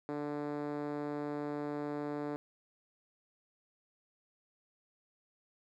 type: tone with band-pass filter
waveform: 5% pulse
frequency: 146.83 Hz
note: D3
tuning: in tune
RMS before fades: -38 dBFS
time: 0.09-2.36 s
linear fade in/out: 0 ms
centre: 330 Hz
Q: 1.6
effects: none